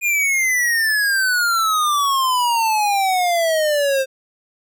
square exponential sweep, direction down, 2449 to 523.3 Hz, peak -16 dBFS, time 0.01-4.06 s, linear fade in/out 50 ms, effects none

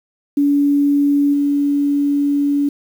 sine tone with level steps, 285.6 Hz, D4, 48 cents flat, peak -11 / -13 dBFS, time 0.37-2.69 s, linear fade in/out 5 ms, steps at 1.33 s, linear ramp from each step 10 ms, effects 7-bit

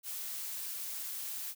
blue noise, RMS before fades -40 dBFS, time 0.03-1.55 s, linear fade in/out 50 ms, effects none

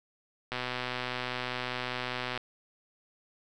click train, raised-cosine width 0.3 ms, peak -17 dBFS, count 233, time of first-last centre 0.52-2.376 s, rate 125 Hz, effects none

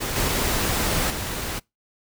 pink noise with level steps, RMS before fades -27 / -23 / -29 dBFS, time 0-1.6 s, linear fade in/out 20 ms, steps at 0.16 / 1.1 s, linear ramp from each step 2 ms, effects noise-tail reverb RT60 0.2 s tail -25 dB re dry

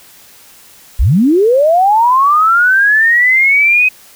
sine linear sweep, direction up, 36.48 to 2535 Hz, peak -6 dBFS, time 0.99-3.89 s, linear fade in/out 10 ms, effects white hiss -41 dBFS RMS until 4.15 s

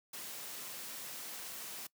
white noise, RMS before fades -45 dBFS, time 0.13-1.87 s, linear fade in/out 5 ms, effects noise-tail reverb RT60 0.1 s tail -22 dB re dry + high-pass 150 Hz 12 dB/octave

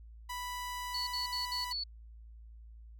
sawtooth tone, 987.8 Hz, B5, in tune, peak -34 dBFS, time 0.29-1.73 s, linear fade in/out 10 ms
sine tone bursts, 4435 Hz, C#8, in tune, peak -34 dBFS, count 5, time 0.94-1.838 s, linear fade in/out 5 ms, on 130 ms, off 62 ms
effects added 56 Hz sine -49 dBFS peak until 2.99 s

